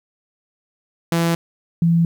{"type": "tone pair in turn", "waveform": ["sawtooth", "sine"], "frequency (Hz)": [167.8, 167.8], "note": ["E3", "E3"], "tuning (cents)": [31, 31], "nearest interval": "unison", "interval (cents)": 0, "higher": "neither", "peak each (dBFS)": [-12, -12], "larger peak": "neither", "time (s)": [[1.12, 1.35], [1.82, 2.05]], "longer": "neither", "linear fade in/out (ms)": 2, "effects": ["9-bit"]}